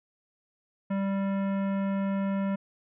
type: tone with hard clipping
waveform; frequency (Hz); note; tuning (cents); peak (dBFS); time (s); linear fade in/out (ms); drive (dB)
sine; 196; G3; 0; -28; 0.9-2.56; 10; 16
effects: resampled to 8000 Hz